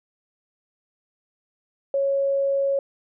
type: tone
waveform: sine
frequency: 552 Hz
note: C#5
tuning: 7 cents flat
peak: -19 dBFS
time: 1.94-2.79 s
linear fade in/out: 2 ms
effects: none